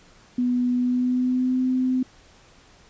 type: tone with pitch glide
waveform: sine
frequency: 246.9 to 256.3 Hz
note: B3 to C4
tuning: 0 to -36 cents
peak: -19 dBFS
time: 0.38-2.03 s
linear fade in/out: 5 ms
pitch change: +64 cents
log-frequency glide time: 0.75-1.61 s
effects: pink hiss -53 dBFS RMS until 2.89 s + resampled to 16000 Hz